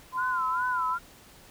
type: tone with pitch glide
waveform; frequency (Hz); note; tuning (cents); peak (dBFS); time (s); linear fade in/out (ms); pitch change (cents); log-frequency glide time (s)
sine; 1025 to 1006.8; C6 to B5; -36 to +33; -27; 0.12-0.98; 50; -31; 0.39-0.6
type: tone with vibrato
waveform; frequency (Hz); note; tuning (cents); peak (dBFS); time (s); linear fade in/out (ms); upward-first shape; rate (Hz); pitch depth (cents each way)
sine; 1394; F6; -4; -29; 0.17-0.99; 20; sine; 2.5; 130
effects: pink hiss -53 dBFS RMS until 1.5 s